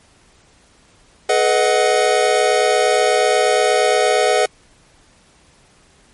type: chord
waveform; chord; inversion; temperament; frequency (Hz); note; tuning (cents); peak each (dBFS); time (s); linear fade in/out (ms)
square; G# minor seventh; none; equal with one note detuned; 425.5 / 493.9 / 622.3 / 740; G#4 / B4 / D#5 / F#5; +42 / 0 / 0 / 0; -19; 1.29-4.46; 5
effects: pink hiss -52 dBFS RMS until 6.13 s + MP3 48 kbps